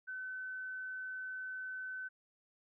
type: tone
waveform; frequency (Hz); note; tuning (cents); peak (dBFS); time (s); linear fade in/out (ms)
sine; 1518; F#6; +44; -40; 0.07-2.09; 20
effects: none